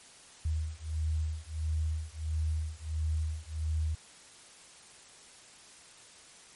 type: beating tone pair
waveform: sine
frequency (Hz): 77.78 / 79.28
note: D#2 / D#2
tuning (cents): 0 / +33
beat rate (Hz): 1.5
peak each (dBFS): -33 / -33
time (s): 0.45-3.95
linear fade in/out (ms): 5
effects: white hiss -54 dBFS RMS until 6.55 s + MP3 48 kbps